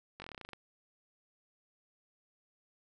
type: slowing click train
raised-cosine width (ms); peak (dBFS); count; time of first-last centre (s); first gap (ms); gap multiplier
0.3; -29; 12; 0.2-0.533; 20; 1.08
effects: none